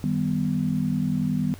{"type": "chord", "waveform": "sine", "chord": "Eb augmented", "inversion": "none", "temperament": "equal", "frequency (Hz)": [155.56, 196, 246.9], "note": ["Eb3", "G3", "B3"], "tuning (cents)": [0, 0, 0], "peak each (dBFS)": [-26, -26, -26], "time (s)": [0.04, 1.54], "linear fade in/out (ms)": 0, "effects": ["added 93 Hz sine -41 dBFS peak until 1.59 s", "pink hiss -49 dBFS RMS until 1.59 s"]}